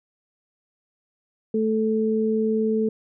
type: tone pair together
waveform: sine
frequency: 219.2 / 437.8 Hz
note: A3 / A4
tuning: -6 / -9 cents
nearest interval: octave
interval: 1197 cents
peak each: -22 dBFS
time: 1.54-2.89 s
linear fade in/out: 5 ms
effects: none